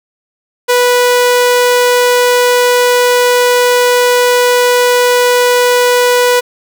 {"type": "tone", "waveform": "sawtooth", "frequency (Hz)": 491.5, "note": "B4", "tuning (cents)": -8, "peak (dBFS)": -3, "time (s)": [0.68, 6.41], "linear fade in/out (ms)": 20, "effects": ["7-bit"]}